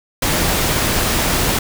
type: noise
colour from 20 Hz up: pink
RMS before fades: -17 dBFS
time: 0.22-1.59 s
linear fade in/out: 5 ms
effects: none